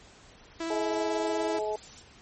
sawtooth tone with vibrato, 329.6 Hz, E4, in tune, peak -27 dBFS, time 0.6-1.59 s, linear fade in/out 5 ms, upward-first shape square, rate 16 Hz, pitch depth 9 cents each way
harmonic tone, 212.9 Hz, G#3, 43 cents sharp, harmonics 2 / 3 / 4, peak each -31 / -33 / -34 dBFS, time 0.7-1.76 s, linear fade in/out 5 ms
violet noise, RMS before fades -39 dBFS, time 0.74-2.02 s, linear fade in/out 10 ms
effects pink hiss -54 dBFS RMS until 2.21 s + MP3 32 kbps

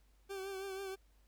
40% pulse tone with vibrato, 387.4 Hz, G4, 20 cents flat, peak -40 dBFS, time 0.29-0.96 s, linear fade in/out 20 ms, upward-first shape triangle, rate 6.2 Hz, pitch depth 49 cents each way, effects added 50 Hz sine -65 dBFS peak until 1.27 s + pink hiss -75 dBFS RMS until 1.27 s

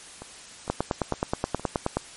two click trains, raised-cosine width 1 ms, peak -23 / -9 dBFS, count 4 / 13, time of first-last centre 0.22-1.596 / 0.7-1.97 s, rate 2.18 / 9.45 Hz, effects white hiss -45 dBFS RMS until 2.16 s + MP3 48 kbps

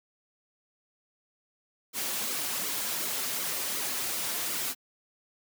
white noise with flanger, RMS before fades -32 dBFS, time 1.93-4.75 s, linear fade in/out 50 ms, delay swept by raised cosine 1.1 to 6.6 ms, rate 2.7 Hz, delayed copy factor -0.7, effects high-pass 150 Hz 12 dB/octave

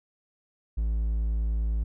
triangle tone, 55 Hz, A1, in tune, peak -22 dBFS, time 0.77-1.84 s, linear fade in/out 10 ms, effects none

